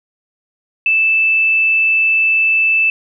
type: tone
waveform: sine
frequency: 2637 Hz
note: E7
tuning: in tune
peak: -10 dBFS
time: 0.86-2.9 s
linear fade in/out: 2 ms
effects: none